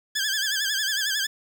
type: tone with vibrato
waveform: 15% pulse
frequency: 1646 Hz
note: G#6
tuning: 16 cents flat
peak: -17 dBFS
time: 0.15-1.27 s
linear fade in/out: 10 ms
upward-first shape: sine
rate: 11 Hz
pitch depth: 100 cents each way
effects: 8-bit